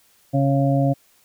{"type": "harmonic tone", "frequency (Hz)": 137.9, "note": "C#3", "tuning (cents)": -9, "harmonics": [1, 2, 4, 5], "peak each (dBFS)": [-18, -21, -24, -25], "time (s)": [0.33, 0.94], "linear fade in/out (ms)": 20, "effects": ["white hiss -58 dBFS RMS until 1.24 s"]}